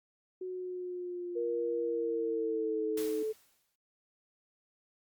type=linear sweep; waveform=sine; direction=down; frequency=370 to 311.1 Hz; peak=-36 dBFS; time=0.41-3.23 s; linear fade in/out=5 ms
type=tone with pitch glide; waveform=sine; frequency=472.2 to 435.5 Hz; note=A#4 to A4; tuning=+22 to -18 cents; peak=-31 dBFS; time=1.35-3.33 s; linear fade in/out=20 ms; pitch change=-140 cents; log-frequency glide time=1.82-2.83 s
type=noise with exponential decay; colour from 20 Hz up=white; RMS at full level=-42 dBFS; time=2.97-3.76 s; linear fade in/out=5 ms; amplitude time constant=170 ms
effects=Opus 48 kbps